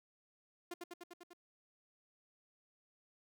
sawtooth tone with echo, 350 Hz, F4, 4 cents sharp, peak -38 dBFS, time 0.71-0.74 s, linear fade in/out 5 ms, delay 99 ms, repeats 6, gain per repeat -2 dB, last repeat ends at 1.334 s, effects none

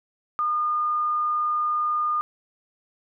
sine tone, 1217 Hz, D#6, 39 cents flat, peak -21 dBFS, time 0.39-2.21 s, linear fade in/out 0 ms, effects none

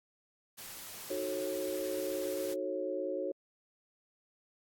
white noise, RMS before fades -46 dBFS, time 0.57-2.55 s, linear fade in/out 20 ms
sine chord, D# half-diminished seventh, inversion none, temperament equal with one note detuned, 311.1 / 370 / 440 / 546.7 Hz, D#4 / F#4 / A4 / C#5, 0 / 0 / 0 / -24 cents, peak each -41 / -38 / -42 / -36 dBFS, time 1.1-3.32 s, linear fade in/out 5 ms
effects AAC 64 kbps

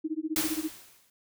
sine tone with tremolo, 314.5 Hz, D#4, 19 cents sharp, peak -26 dBFS, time 0.04-0.7 s, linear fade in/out 10 ms, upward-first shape sine, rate 15 Hz, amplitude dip 100%
white noise with exponential decay, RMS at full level -27 dBFS, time 0.36-1.1 s, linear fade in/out 2 ms, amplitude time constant 160 ms
effects none

